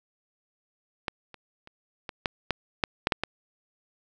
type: clicks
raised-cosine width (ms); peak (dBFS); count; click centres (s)
0.3; -12 / -28 / -30 / -19 / -9 / -9 / -6 / -6 / -6 / -11; 10; 1.082 / 1.343 / 1.674 / 2.092 / 2.258 / 2.507 / 2.838 / 3.071 / 3.122 / 3.236
effects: none